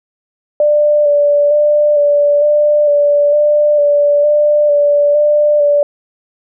sine tone with vibrato, 587.3 Hz, D5, in tune, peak -7 dBFS, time 0.6-5.83 s, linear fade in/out 2 ms, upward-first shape square, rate 1.1 Hz, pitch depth 19 cents each way, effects none

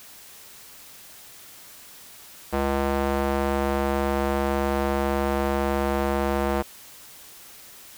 square tone with band-pass filter, 69.1 Hz, C#2, 5 cents flat, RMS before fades -24 dBFS, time 2.52-6.63 s, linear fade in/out 20 ms, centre 690 Hz, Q 0.78, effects white hiss -46 dBFS RMS until 7.97 s

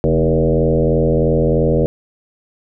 sine tone with frequency modulation, 311.1 Hz, D#4, in tune, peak -11 dBFS, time 0.04-1.86 s, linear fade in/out 0 ms, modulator 83.1 Hz, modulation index 3.1, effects none

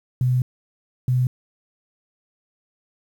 sine tone pair in turn, 126.3 / 126.3 Hz, B2 / B2, +39 / +39 cents, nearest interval unison, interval 0 cents, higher neither, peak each -16 dBFS, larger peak neither, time 0.21-0.42 / 1.08-1.27 s, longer first, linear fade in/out 2 ms, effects 8-bit

